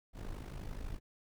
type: noise with amplitude modulation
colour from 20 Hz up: brown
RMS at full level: -39 dBFS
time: 0.13-1 s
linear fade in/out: 50 ms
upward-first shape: sine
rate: 51.9 Hz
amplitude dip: 75%
effects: none